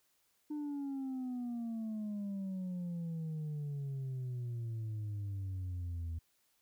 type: exponential sweep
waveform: sine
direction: down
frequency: 302.2 to 81 Hz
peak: -34 dBFS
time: 0.5-6.19 s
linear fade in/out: 10 ms
effects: tanh soft clip ceiling -36 dBFS + white hiss -75 dBFS RMS until 6.61 s